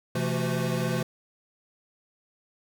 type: tone cluster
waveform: square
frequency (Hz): 129.1 / 167.3 / 219.8 / 363.5 / 512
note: C3 / E3 / A3 / F#4 / C5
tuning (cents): -23 / +26 / -2 / -31 / -38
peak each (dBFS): -31 / -31 / -33 / -36 / -35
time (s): 0.15-1.03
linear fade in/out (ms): 5
effects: none